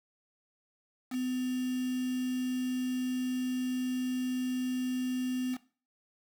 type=tone with quantisation; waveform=sine; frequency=253.7 Hz; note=B3; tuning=47 cents sharp; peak=-30 dBFS; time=1.1-5.58 s; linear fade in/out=50 ms; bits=7; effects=noise-tail reverb RT60 0.4 s tail -18 dB re dry